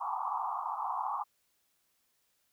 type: band-pass noise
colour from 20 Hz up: pink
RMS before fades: -35 dBFS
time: 0-1.24 s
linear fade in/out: 20 ms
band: 760 to 1200 Hz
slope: 96 dB/octave
effects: white hiss -75 dBFS RMS until 2.52 s